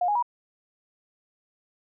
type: tone with pitch steps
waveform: sine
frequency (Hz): 713 / 828.5 / 962.8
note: F5 / G#5 / B5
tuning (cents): +36 / -4 / -44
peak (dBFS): -21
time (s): 0.01-0.226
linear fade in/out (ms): 5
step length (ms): 72
effects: none